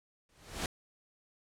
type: noise with exponential growth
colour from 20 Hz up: pink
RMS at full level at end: -32 dBFS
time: 0.29-0.66 s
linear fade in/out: 2 ms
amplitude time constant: 80 ms
effects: low-pass 10000 Hz 12 dB/octave